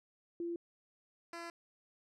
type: tone pair in turn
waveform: sine / 10% pulse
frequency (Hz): 341.7 / 338.9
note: F4 / E4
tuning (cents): -38 / +48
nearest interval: unison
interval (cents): 14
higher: first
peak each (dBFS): -36 / -35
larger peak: second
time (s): 0.4-0.56 / 1.33-1.5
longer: second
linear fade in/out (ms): 2
effects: low-pass 8000 Hz 12 dB/octave